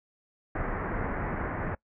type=low-pass noise; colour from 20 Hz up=pink; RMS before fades=-32 dBFS; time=0.55-1.75 s; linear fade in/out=5 ms; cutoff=2000 Hz; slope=48 dB/octave; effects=noise-tail reverb RT60 0.1 s tail -22 dB re dry